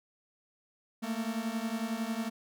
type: beating tone pair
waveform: 45% pulse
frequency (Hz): 220 / 231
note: A3 / A#3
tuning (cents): 0 / -16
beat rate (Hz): 11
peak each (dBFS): -35 / -35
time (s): 1.02-2.3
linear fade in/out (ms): 20
effects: none